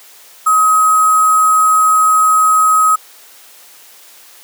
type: tone with sample-and-hold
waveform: sine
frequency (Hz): 1267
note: D#6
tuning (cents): +31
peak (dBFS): -7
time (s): 0.46-2.96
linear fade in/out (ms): 10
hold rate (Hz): 8820
effects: white hiss -41 dBFS RMS until 4.43 s + high-pass 400 Hz 12 dB/octave